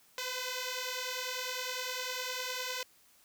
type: beating tone pair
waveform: 5% pulse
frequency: 502 / 511.9 Hz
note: B4 / C5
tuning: +28 / -38 cents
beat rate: 9.9 Hz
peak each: -26 / -27 dBFS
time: 0.18-2.83 s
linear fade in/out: 2 ms
effects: white hiss -64 dBFS RMS until 3.24 s